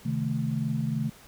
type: chord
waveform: sine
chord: A diminished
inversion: first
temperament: equal with one note detuned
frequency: 132.79 / 155.56 / 220 Hz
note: C3 / Eb3 / A3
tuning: +26 / 0 / 0 cents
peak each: -30 dBFS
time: 0.05-1.1 s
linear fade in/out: 10 ms
effects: pink hiss -52 dBFS RMS until 1.27 s